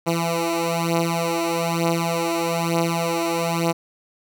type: beating tone pair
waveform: 10% pulse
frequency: 166.9 / 168 Hz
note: E3 / E3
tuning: +22 / +33 cents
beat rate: 1.1 Hz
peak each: -16 / -14 dBFS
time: 0.06-3.73 s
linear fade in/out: 20 ms
effects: none